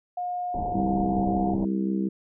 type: tone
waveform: sine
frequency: 716 Hz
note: F5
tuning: 43 cents sharp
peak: -27 dBFS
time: 0.17-1.54 s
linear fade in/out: 5 ms
type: low-pass noise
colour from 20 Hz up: pink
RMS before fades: -33 dBFS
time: 0.54-1.65 s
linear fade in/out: 2 ms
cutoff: 920 Hz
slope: 96 dB/octave
type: harmonic tone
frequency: 65.41 Hz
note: C2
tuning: in tune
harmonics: 3 / 4 / 5 / 6 / 7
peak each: -25 / -35 / -29 / -37 / -42 dBFS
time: 0.74-2.09 s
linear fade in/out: 10 ms
effects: none